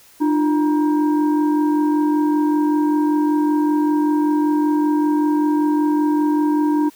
sine tone with frequency modulation, 299.4 Hz, D4, 33 cents sharp, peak -14 dBFS, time 0.2-6.9 s, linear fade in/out 20 ms, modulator 644 Hz, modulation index 0.61, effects white hiss -49 dBFS RMS until 6.95 s

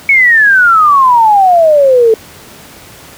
sine exponential sweep, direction down, 2240 to 434.4 Hz, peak -3 dBFS, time 0.09-2.14 s, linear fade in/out 2 ms, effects pink hiss -34 dBFS RMS until 3.17 s + high-pass 80 Hz 12 dB/octave

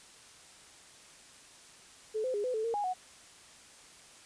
sine tone with pitch steps, 433.8 / 513 / 411.5 / 504 / 437.5 / 460.4 / 823 / 738 Hz, A4 / C5 / G#4 / B4 / A4 / A#4 / G#5 / F#5, -25 / -34 / -16 / +35 / -10 / -22 / -16 / -5 cents, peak -30 dBFS, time 2.14-2.94 s, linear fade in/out 20 ms, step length 100 ms, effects white hiss -55 dBFS RMS until 4.25 s + resampled to 22050 Hz

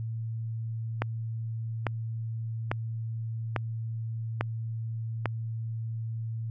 click train, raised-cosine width 0.5 ms, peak -12 dBFS, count 6, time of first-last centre 1.02-5.257 s, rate 1.18 Hz, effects added 113 Hz sine -31 dBFS peak until 6.5 s

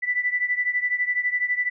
sine beating tone pair, 1975.5 / 1987.5 Hz, B6 / B6, 0 / +10 cents, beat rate 12 Hz, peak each -23 / -26 dBFS, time 0.02-1.7 s, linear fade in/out 20 ms, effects none

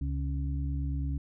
harmonic tone, 69.3 Hz, C#2, in tune, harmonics 1 / 2 / 4, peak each -30 / -35 / -40 dBFS, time 0.01-1.18 s, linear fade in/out 5 ms, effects none

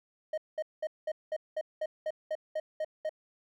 triangle tone bursts, 622.3 Hz, D#5, in tune, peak -28 dBFS, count 12, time 0.33-3.094 s, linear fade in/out 5 ms, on 47 ms, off 200 ms, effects none

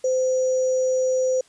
sine tone with sample-and-hold, 515 Hz, C5, 28 cents flat, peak -18 dBFS, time 0.04-1.41 s, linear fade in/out 5 ms, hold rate 6300 Hz, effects white hiss -56 dBFS RMS until 1.48 s + resampled to 22050 Hz

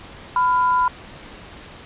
sine tone pair together, 999.4 / 1400 Hz, B5 / F6, +20 / +4 cents, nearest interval tritone, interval 584 cents, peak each -15 / -25 dBFS, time 0.36-0.88 s, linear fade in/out 2 ms, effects pink hiss -40 dBFS RMS until 1.85 s + resampled to 8000 Hz

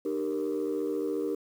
sine chord, Eb major, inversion none, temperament equal with one note detuned, 303.3 / 392 / 466.2 Hz, Eb4 / G4 / Bb4, -44 / 0 / 0 cents, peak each -31 dBFS, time 0.05-1.35 s, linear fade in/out 5 ms, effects tanh soft clip ceiling -23 dBFS + 9-bit

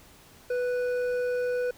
sine tone with hard clipping, 493.9 Hz, B4, in tune, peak -27 dBFS, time 0.5-1.71 s, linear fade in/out 5 ms, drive 7 dB, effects pink hiss -54 dBFS RMS until 1.77 s

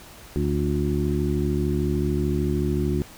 harmonic tone with a mistuned harmonic, 73.42 Hz, D2, in tune, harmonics 1 / 2 / 3 / 4 / 5, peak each -26 / -26 / -28 / -30 / -27 dBFS, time 0.36-3.02 s, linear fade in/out 0 ms, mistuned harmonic 5, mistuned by -40 cents, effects pink hiss -45 dBFS RMS until 3.17 s

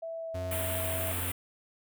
sine tone with pitch glide, 658 to 650.8 Hz, E5 to E5, -3 to -22 cents, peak -35 dBFS, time 0.02-1.12 s, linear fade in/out 10 ms, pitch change -19 cents, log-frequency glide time 0.17-0.39 s
45% pulse tone, 89.3 Hz, F2, 39 cents sharp, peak -35 dBFS, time 0.34-1.32 s, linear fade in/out 10 ms
white band-stop noise, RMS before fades -35 dBFS, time 0.51-1.32 s, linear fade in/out 5 ms, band 3400 to 8400 Hz, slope 48 dB/octave
effects none

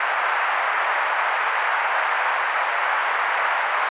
pink band-pass noise, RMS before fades -22 dBFS, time 0-3.89 s, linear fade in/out 5 ms, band 780 to 2100 Hz, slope 24 dB/octave, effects resampled to 8000 Hz

